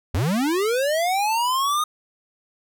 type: linear sweep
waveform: square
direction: up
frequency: 71.2 to 1244.5 Hz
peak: -20 dBFS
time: 0.14-1.84 s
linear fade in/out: 5 ms
effects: none